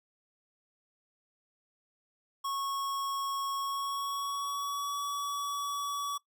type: tone with pitch glide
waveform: square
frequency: 1100 to 1138.1 Hz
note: C#6 to C#6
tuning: -14 to +45 cents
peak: -33 dBFS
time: 2.44-6.18 s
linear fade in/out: 10 ms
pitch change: +59 cents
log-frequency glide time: 3.56-4.98 s
effects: noise-tail reverb RT60 0.1 s tail -20 dB re dry